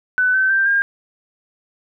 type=tone with pitch steps; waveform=sine; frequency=1500 / 1535.9 / 1572.8 / 1610.4 Hz; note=F#6 / G6 / G6 / G6; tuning=+23 / -36 / +5 / +46 cents; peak=-13 dBFS; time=0.18-0.82 s; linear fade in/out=0 ms; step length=160 ms; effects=none